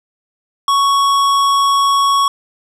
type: tone with hard clipping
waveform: sine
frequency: 1112 Hz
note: C#6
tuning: 5 cents sharp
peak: -12 dBFS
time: 0.68-2.28 s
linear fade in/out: 2 ms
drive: 14 dB
effects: none